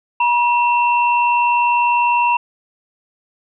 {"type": "tone pair together", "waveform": "sine", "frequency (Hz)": [960, 2700], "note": ["B5", "E7"], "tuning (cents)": [-49, 41], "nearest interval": "octave + tritone", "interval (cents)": 1790, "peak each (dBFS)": [-13, -19], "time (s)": [0.2, 2.37], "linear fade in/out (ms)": 5, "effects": []}